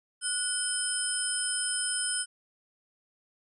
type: tone cluster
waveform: sine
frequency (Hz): 1463 / 3076 / 5140 / 8260 / 9500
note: F#6 / G7 / E8 / C9 / D9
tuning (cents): -20 / -33 / -45 / -23 / +19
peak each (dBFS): -35 / -37 / -36 / -36 / -31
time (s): 0.21-2.26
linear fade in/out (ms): 50
effects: none